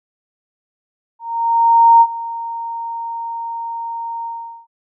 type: tone with ADSR envelope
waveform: sine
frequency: 925 Hz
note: A#5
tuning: 14 cents flat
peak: -4 dBFS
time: 1.19-4.67 s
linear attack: 820 ms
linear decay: 55 ms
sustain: -18 dB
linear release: 420 ms
effects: none